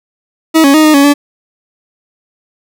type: tone with pitch steps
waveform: 40% pulse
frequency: 320.3 / 277.6 / 311.3 / 307.7 / 280.2 / 287.6 Hz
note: E4 / C#4 / D#4 / D#4 / C#4 / D4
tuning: -50 / +3 / +1 / -19 / +19 / -36 cents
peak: -3 dBFS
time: 0.54-1.14 s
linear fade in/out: 20 ms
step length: 100 ms
effects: none